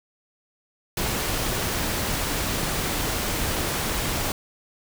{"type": "noise", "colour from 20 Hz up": "pink", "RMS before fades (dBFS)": -26, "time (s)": [0.97, 4.32], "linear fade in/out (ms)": 2, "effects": []}